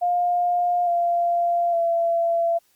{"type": "tone with pitch steps", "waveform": "sine", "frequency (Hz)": [707, 691.3, 675.9], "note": ["F5", "F5", "E5"], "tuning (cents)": [21, -18, 43], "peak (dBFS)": -18, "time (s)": [0.01, 2.59], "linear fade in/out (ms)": 20, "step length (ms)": 860, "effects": ["white hiss -63 dBFS RMS until 2.75 s", "Opus 32 kbps"]}